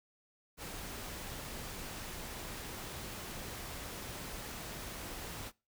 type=noise; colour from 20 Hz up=pink; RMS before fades=-44 dBFS; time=0.57-5.52 s; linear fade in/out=50 ms; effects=noise-tail reverb RT60 0.3 s tail -24 dB re dry